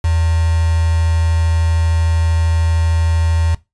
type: tone with quantisation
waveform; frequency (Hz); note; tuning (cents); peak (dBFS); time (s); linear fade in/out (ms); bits
sine; 82.41; E2; 0; -12; 0.04-3.55; 5; 4
effects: noise-tail reverb RT60 0.2 s tail -18 dB re dry + resampled to 22050 Hz